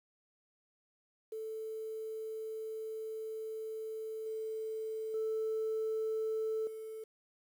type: tone with level steps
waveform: sine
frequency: 440 Hz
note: A4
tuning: in tune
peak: -38 / -36 / -31 / -41 dBFS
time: 1.32-7.04 s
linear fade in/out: 5 ms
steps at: 4.26 / 5.14 / 6.67 s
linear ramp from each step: 2 ms
effects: tanh soft clip ceiling -28 dBFS + 10-bit